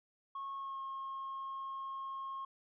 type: tone with pitch glide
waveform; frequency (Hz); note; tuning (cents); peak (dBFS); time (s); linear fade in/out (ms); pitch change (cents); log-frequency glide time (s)
sine; 1094 to 1078.9; C#6 to C#6; -23 to -47; -38; 0.35-2.45; 5; -24; 0.56-0.81
effects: tanh soft clip ceiling -37 dBFS